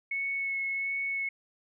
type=tone with vibrato; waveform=sine; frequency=2200 Hz; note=C#7; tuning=14 cents flat; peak=-29 dBFS; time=0.11-1.29 s; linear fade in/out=5 ms; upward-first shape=sine; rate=1.4 Hz; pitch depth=12 cents each way; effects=none